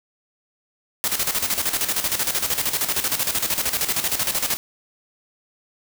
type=noise with tremolo; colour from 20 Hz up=white; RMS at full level=-21 dBFS; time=1.04-4.57 s; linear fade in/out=0 ms; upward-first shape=square; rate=13 Hz; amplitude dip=65%; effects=none